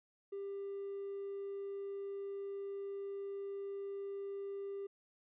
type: tone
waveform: triangle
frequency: 396.9 Hz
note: G4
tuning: 22 cents sharp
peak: -37 dBFS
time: 0.32-4.87 s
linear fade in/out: 10 ms
effects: tanh soft clip ceiling -36 dBFS + resampled to 8000 Hz